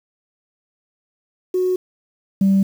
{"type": "tone pair in turn", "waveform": "sine", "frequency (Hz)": [367.3, 194.57], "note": ["F#4", "G3"], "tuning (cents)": [-13, -13], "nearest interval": "major seventh", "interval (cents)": 1100, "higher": "first", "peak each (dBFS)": [-15, -10], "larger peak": "second", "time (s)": [[1.54, 1.76], [2.41, 2.63]], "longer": "neither", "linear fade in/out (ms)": 5, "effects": ["tanh soft clip ceiling -9 dBFS", "7-bit"]}